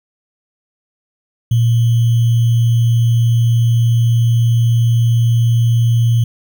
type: tone with sample-and-hold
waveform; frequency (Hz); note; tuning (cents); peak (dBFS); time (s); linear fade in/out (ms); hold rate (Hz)
sine; 116.7; A#2; +2; -9; 1.51-6.24; 5; 3150
effects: none